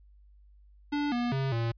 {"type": "tone with pitch steps", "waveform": "square", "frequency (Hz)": [291.1, 241, 135, 115.7], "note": ["D4", "B3", "C#3", "A#2"], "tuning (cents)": [-15, -42, -45, -13], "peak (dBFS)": -28, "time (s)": [0.92, 1.72], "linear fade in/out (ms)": 10, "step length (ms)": 200, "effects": ["added 50 Hz sine -54 dBFS peak until 1.77 s", "resampled to 11025 Hz"]}